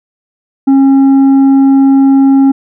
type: tone with tanh clipping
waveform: sine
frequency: 271.7 Hz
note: C#4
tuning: 35 cents flat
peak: -4 dBFS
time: 0.67-2.52 s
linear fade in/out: 10 ms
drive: 5 dB
effects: none